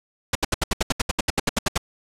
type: noise bursts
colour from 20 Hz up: pink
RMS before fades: -20 dBFS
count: 16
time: 0.33-1.778 s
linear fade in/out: 5 ms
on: 23 ms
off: 72 ms
effects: low-pass 9000 Hz 12 dB/octave